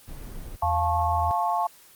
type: noise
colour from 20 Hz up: brown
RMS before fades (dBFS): -37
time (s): 0.07-0.57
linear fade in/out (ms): 20
type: chord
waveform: sine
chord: F augmented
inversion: none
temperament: just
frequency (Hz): 698.5 / 873.1 / 1091.3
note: F5 / A5 / C#6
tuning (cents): 0 / -14 / -27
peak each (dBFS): -26 / -25 / -28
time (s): 0.62-1.67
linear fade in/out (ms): 5
type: tone with vibrato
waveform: sine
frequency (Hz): 82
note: E2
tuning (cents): -9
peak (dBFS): -27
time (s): 0.63-1.31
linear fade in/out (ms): 0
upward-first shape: sine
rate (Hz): 6.4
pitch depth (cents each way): 17
effects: white hiss -52 dBFS RMS until 1.95 s + Opus 24 kbps